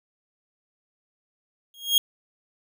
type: tone with exponential growth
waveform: 40% pulse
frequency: 3266 Hz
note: G#7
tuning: 30 cents flat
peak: -12 dBFS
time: 1.74-1.98 s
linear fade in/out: 1 ms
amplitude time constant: 52 ms
effects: none